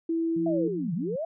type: tone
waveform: sine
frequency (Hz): 329.6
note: E4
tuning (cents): 0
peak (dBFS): -24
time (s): 0.09-0.68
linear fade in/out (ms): 5
type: tone with pitch glide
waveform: sine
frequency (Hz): 171.7 to 174.5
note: F3 to F3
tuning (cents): -29 to -1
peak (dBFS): -33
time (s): 0.36-1.16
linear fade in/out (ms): 5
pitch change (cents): +28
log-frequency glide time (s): 0.6-0.69
type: linear two-way sweep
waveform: sine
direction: down then up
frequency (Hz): 681 to 145.4 to 681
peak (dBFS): -28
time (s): 0.46-1.25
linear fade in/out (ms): 5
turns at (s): 0.94
effects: none